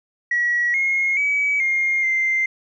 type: tone with pitch steps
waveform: sine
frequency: 1922 / 2154 / 2279 / 2127 / 2087 Hz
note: B6 / C7 / C#7 / C7 / C7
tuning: -48 / +50 / +47 / +28 / -5 cents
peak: -16 dBFS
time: 0.31-2.46 s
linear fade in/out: 5 ms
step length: 430 ms
effects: tanh soft clip ceiling -12 dBFS